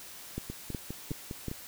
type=two click trains; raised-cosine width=3 ms; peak=-21 / -24 dBFS; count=4 / 6; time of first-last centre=0.38-1.483 / 0.5-1.514 s; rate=2.72 / 4.93 Hz; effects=white hiss -47 dBFS RMS until 1.67 s